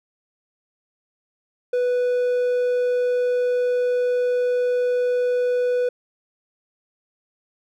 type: tone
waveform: triangle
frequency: 493.9 Hz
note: B4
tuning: in tune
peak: -16 dBFS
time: 1.73-5.89 s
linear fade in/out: 5 ms
effects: none